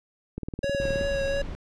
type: click train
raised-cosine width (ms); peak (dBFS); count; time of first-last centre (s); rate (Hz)
3; -19; 13; 0.38-1.012; 19
type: tone with vibrato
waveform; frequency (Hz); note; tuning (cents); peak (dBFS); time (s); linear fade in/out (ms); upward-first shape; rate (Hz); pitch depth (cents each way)
square; 554.4; C#5; 0; -26; 0.63-1.42; 5; triangle; 2.9; 22
type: noise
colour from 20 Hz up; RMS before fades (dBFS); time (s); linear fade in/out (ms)
brown; -33; 0.81-1.55; 0
effects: low-pass 5000 Hz 12 dB/octave